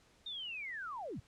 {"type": "linear sweep", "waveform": "sine", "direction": "down", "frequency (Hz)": [3700, 74.1], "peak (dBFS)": -40, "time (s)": [0.26, 1.2], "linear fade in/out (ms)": 5, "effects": ["pink hiss -67 dBFS RMS until 1.27 s", "low-pass 8000 Hz 12 dB/octave"]}